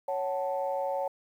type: chord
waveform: sine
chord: F# minor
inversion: second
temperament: equal with one note detuned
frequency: 554.4 / 748.2 / 880 Hz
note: C#5 / F#5 / A5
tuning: 0 / +19 / 0 cents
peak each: -30 / -34 / -34 dBFS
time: 0.08-1.08 s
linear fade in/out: 5 ms
effects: tanh soft clip ceiling -19 dBFS + 10-bit